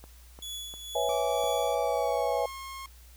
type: click train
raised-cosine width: 1 ms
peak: -33 dBFS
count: 5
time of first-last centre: 0.04-1.439 s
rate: 2.86 Hz
type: tone with tremolo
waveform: sawtooth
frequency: 3400 Hz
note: G#7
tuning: 40 cents sharp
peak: -32 dBFS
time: 0.42-1.75 s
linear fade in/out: 5 ms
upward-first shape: triangle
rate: 2.1 Hz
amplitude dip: 60%
type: chord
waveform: sine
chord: C# minor seventh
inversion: third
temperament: equal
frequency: 493.9 / 554.4 / 659.3 / 830.6 Hz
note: B4 / C#5 / E5 / G#5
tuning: 0 / 0 / 0 / 0 cents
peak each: -31 dBFS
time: 0.95-2.46 s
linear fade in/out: 5 ms
type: tone with pitch glide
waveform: sawtooth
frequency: 1160 to 1076.1 Hz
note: D6 to C6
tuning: -22 to +48 cents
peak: -35 dBFS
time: 1.09-2.86 s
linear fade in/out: 2 ms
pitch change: -130 cents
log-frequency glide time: 1.81-2.45 s
effects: added 60 Hz sine -50 dBFS peak until 3.16 s + white hiss -58 dBFS RMS until 3.16 s